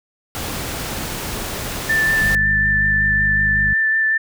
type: noise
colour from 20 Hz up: pink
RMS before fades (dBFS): -26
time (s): 0.35-2.35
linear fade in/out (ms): 0
type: tone with vibrato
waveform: sine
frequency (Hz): 1769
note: A6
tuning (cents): +9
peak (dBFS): -14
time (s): 1.89-4.18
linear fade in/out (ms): 10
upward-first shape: sine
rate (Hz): 5.4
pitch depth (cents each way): 13
type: harmonic tone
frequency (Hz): 51.1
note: G#1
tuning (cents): -27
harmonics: 1 / 2 / 3 / 4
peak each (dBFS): -24 / -27 / -29 / -30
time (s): 2.2-3.74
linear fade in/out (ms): 10
effects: none